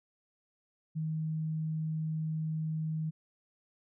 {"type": "tone", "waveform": "sine", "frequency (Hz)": 157.6, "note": "D#3", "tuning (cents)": 23, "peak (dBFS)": -31, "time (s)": [0.95, 3.11], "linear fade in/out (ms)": 20, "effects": []}